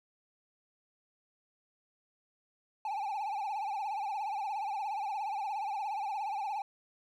triangle tone with vibrato, 825 Hz, G#5, 12 cents flat, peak -31 dBFS, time 2.85-6.62 s, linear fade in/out 2 ms, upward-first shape triangle, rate 17 Hz, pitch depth 140 cents each way, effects none

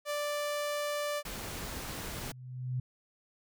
sawtooth tone, 587.3 Hz, D5, in tune, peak -28 dBFS, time 0.05-1.23 s, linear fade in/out 50 ms
pink noise, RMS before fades -40 dBFS, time 1.25-2.32 s, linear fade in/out 5 ms
sine tone with exponential growth, 126.7 Hz, B2, 45 cents sharp, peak -29 dBFS, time 1.78-2.8 s, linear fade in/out 5 ms, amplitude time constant 220 ms
effects none

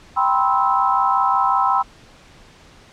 sine chord, C major seventh, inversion second, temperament just, 784.9 / 981.1 / 1046.5 / 1308.1 Hz, G5 / B5 / C6 / E6, +2 / -12 / 0 / -14 cents, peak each -20 dBFS, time 0.16-1.83 s, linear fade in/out 20 ms, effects pink hiss -47 dBFS RMS until 2.92 s + low-pass 6000 Hz 12 dB/octave

